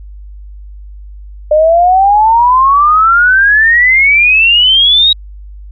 sine exponential sweep, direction up, 599 to 3830 Hz, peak -4 dBFS, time 1.51-5.13 s, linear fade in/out 5 ms, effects added 50 Hz sine -27 dBFS peak until 5.71 s

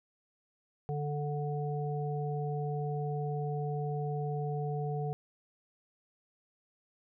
harmonic tone, 146.83 Hz, D3, in tune, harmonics 1 / 3 / 5, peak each -33 / -38 / -40 dBFS, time 0.89-5.13 s, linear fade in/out 0 ms, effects none

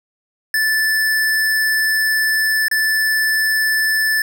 square tone with dropouts, 1751 Hz, A6, 9 cents flat, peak -15 dBFS, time 0.54-4.22 s, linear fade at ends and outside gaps 2 ms, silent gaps 2.683-2.713 s, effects none

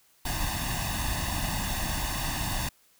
pink noise with comb filter, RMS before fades -30 dBFS, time 0.25-2.69 s, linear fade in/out 5 ms, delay 1.1 ms, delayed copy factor +0.85, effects white hiss -63 dBFS RMS until 2.99 s

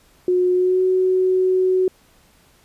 sine tone with pitch glide, 362.3 to 371.8 Hz, F#4 to F#4, -36 to +8 cents, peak -14 dBFS, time 0.28-1.88 s, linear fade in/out 2 ms, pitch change +44 cents, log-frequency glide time 0.53-0.82 s, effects pink hiss -55 dBFS RMS until 2.64 s + resampled to 32000 Hz

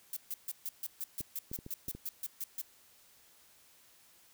violet noise bursts, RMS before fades -38 dBFS, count 15, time 0.13-2.615 s, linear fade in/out 2 ms, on 35 ms, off 140 ms
clicks, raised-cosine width 3 ms, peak -32 dBFS, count 6, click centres 1.207 / 1.515 / 1.589 / 1.664 / 1.884 / 1.95 s
effects white hiss -63 dBFS RMS until 4.33 s

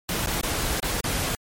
pink noise with dropouts, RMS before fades -26 dBFS, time 0.09-1.35 s, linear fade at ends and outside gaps 1 ms, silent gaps 0.261-0.271 / 0.411-0.432 / 0.801-0.827 / 1.007-1.04 s, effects MP3 64 kbps

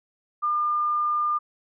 sine tone, 1204 Hz, D6, 43 cents sharp, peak -21 dBFS, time 0.42-1.39 s, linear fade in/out 20 ms, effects none

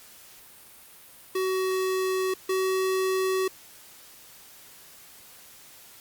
square tone pair in turn, 375.9 / 377.5 Hz, F#4 / F#4, +27 / +35 cents, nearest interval unison, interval 8 cents, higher second, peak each -25 / -24 dBFS, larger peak second, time 1.35-2.34 / 2.49-3.48 s, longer neither, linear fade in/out 5 ms, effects white hiss -50 dBFS RMS until 6 s + Opus 48 kbps

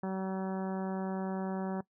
harmonic tone, 190 Hz, F#3, 46 cents sharp, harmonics 1 / 2 / 3 / 4 / 5 / 6 / 7 / 8 / 9, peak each -34 / -40 / -43 / -43 / -45 / -52 / -52 / -55 / -53 dBFS, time 0.03-1.81 s, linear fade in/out 5 ms, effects noise-tail reverb RT60 0.1 s tail -20 dB re dry

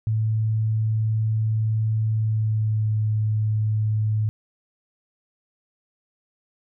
sine tone with pitch glide, 109.8 to 107.85 Hz, A2 to A2, -3 to -34 cents, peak -19 dBFS, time 0.07-4.29 s, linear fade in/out 0 ms, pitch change -31 cents, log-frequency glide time 2.13-2.97 s, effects none

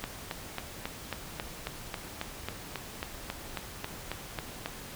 click train, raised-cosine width 0.3 ms, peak -17 dBFS, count 18, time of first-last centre 0.04-4.66 s, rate 3.68 Hz, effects pink hiss -44 dBFS RMS until 4.95 s

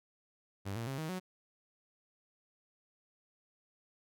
sawtooth tone with pitch steps, 98.9 / 115.59 / 135.1 / 157.9 / 184.55 Hz, G2 / A#2 / C#3 / D#3 / F#3, +16 / -14 / -44 / +26 / -4 cents, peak -33 dBFS, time 0.65-1.2 s, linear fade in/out 20 ms, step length 110 ms, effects none

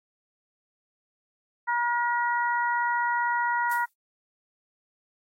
harmonic tone, 477.8 Hz, A#4, 43 cents sharp, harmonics 2 / 3 / 4, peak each -25 / -29 / -31 dBFS, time 1.67-3.86 s, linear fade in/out 20 ms
violet noise with exponential decay, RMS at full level -34 dBFS, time 3.71-3.94 s, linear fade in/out 5 ms, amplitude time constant 50 ms
effects AAC 48 kbps

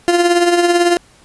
30% pulse tone with tremolo, 347.9 Hz, F4, 7 cents flat, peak -5 dBFS, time 0.08-0.97 s, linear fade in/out 0 ms, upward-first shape triangle, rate 18 Hz, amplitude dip 60%, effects pink hiss -48 dBFS RMS until 1.24 s + resampled to 24000 Hz

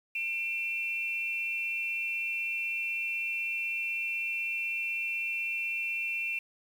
sine tone pair together, 2384 / 2692 Hz, D7 / E7, +25 / +36 cents, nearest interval major second, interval 211 cents, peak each -34 / -32 dBFS, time 0.15-6.39 s, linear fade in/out 5 ms, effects 9-bit

